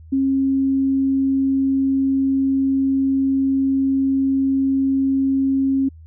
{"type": "tone", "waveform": "sine", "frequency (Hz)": 270, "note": "C#4", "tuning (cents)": -45, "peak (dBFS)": -15, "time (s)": [0.12, 5.89], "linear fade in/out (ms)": 10, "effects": ["added 80 Hz sine -39 dBFS peak until 6.06 s"]}